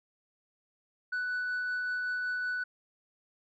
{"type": "tone with tremolo", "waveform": "sine", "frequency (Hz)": 1487, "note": "F#6", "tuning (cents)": 8, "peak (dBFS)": -27, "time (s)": [1.12, 2.64], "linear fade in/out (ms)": 10, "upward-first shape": "triangle", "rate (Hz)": 5.3, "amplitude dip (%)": 25, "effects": ["tanh soft clip ceiling -29 dBFS"]}